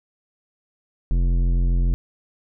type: tone with tanh clipping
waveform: sine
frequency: 43.65 Hz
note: F1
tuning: in tune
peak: -18 dBFS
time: 1.11-1.94 s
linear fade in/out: 0 ms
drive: 13 dB
effects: none